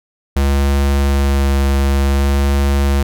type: tone with vibrato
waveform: square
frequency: 69.3 Hz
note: C#2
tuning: in tune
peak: -12 dBFS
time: 0.36-3.03 s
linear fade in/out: 5 ms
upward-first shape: sine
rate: 0.56 Hz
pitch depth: 12 cents each way
effects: none